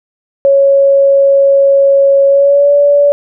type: tone with pitch glide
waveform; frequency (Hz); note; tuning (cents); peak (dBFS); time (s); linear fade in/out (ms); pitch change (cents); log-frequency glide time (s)
sine; 553 to 574.2; C#5 to D5; -4 to -39; -4; 0.45-3.12; 0; +65; 2.27-2.73
effects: none